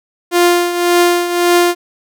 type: tone with tremolo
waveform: sawtooth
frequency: 350 Hz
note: F4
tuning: 4 cents sharp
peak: -3 dBFS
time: 0.31-1.75 s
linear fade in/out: 50 ms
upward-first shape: triangle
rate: 1.8 Hz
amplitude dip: 70%
effects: none